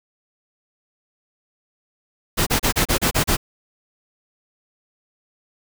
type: noise bursts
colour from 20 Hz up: pink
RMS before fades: -18 dBFS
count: 8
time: 2.37-3.37 s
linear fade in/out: 20 ms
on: 97 ms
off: 32 ms
effects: none